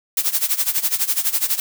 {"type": "noise with tremolo", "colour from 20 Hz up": "blue", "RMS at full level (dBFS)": -17, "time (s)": [0.17, 1.6], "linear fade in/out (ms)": 2, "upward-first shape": "sine", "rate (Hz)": 12, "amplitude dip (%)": 85, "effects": []}